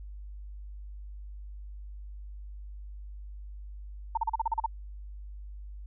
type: tone bursts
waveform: sine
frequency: 902 Hz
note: A5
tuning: 43 cents sharp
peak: -24 dBFS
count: 9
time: 4.15-4.662 s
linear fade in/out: 5 ms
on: 24 ms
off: 37 ms
effects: added 50 Hz sine -40 dBFS peak until 5.86 s